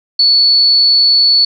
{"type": "tone", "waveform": "sine", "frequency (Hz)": 4435, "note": "C#8", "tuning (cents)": 0, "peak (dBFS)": -6, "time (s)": [0.19, 1.45], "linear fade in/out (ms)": 5, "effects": []}